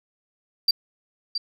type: tone with echo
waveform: sine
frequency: 4699 Hz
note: D8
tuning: in tune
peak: -12 dBFS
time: 0.68-0.71 s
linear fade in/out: 5 ms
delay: 670 ms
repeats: 1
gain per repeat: -11 dB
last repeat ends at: 1.38 s
effects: tanh soft clip ceiling -14 dBFS